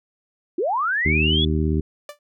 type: linear sweep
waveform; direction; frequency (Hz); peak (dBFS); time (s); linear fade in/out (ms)
sine; up; 307.9 to 3472; -19; 0.58-1.45; 5
type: harmonic tone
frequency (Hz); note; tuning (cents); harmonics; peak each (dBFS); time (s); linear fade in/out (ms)
77.78; D#2; 0; 1 / 2 / 3 / 4 / 5; -21 / -24 / -26 / -27 / -28; 1.05-1.81; 10
type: tone with exponential decay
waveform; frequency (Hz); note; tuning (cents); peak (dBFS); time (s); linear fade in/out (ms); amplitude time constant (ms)
sawtooth; 587.3; D5; 0; -26; 2.09-2.19; 2; 20
effects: none